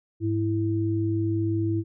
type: tone pair together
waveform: sine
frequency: 103.83 / 329.6 Hz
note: G#2 / E4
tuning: 0 / 0 cents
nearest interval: octave + minor sixth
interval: 2000 cents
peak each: -25 dBFS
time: 0.2-1.84 s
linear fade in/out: 50 ms
effects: none